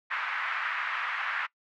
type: band-pass noise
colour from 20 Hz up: white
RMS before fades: -32 dBFS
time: 0.1-1.47 s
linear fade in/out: 20 ms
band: 1100 to 2000 Hz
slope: 24 dB/octave
effects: noise-tail reverb RT60 0.1 s tail -22 dB re dry